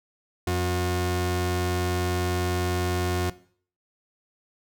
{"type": "tone pair together", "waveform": "sawtooth", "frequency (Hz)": [90, 180], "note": ["F#2", "F#3"], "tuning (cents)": [-47, -47], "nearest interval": "octave", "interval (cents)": 1200, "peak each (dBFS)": -21, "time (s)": [0.47, 3.3], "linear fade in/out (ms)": 5, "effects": ["noise-tail reverb RT60 0.5 s tail -18 dB re dry"]}